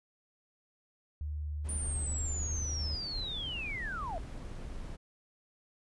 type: tone with pitch glide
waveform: sine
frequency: 74.8 to 75.41 Hz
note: D2 to D2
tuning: +32 to +46 cents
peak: -34 dBFS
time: 1.21-2.95 s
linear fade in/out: 0 ms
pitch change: +14 cents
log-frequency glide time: 1.65-2.84 s
type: noise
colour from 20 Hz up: brown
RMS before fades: -42 dBFS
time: 1.64-4.97 s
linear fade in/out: 20 ms
type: linear sweep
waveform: sine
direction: down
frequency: 9397 to 615 Hz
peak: -36 dBFS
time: 1.69-4.18 s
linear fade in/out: 0 ms
effects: resampled to 24000 Hz